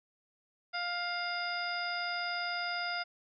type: harmonic tone with a mistuned harmonic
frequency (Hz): 703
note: F5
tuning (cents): +11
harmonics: 1 / 2 / 3 / 4 / 5 / 7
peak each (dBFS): -38 / -37 / -40 / -47 / -47 / -40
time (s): 0.73-3.04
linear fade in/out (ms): 20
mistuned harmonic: 5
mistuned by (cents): +29
effects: none